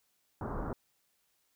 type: low-pass noise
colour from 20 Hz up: pink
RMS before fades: -37 dBFS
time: 0.41-0.73 s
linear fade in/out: 2 ms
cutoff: 1400 Hz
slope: 48 dB/octave
effects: white hiss -75 dBFS RMS until 1.55 s